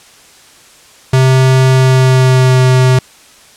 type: tone with pitch glide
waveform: square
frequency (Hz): 130.81 to 128.64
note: C3 to C3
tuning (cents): 0 to -29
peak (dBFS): -6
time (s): 1.13-2.99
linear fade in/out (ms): 5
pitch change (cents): -29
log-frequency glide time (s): 1.7-2.66
effects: white hiss -41 dBFS RMS until 3.56 s + low-pass 9000 Hz 12 dB/octave